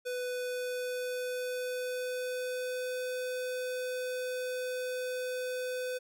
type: tone with pitch glide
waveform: square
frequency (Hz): 497.8 to 504.2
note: B4 to B4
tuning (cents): +14 to +36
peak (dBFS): -34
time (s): 0.05-5.99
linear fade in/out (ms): 20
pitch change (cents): +22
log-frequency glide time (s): 0.39-3.01
effects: none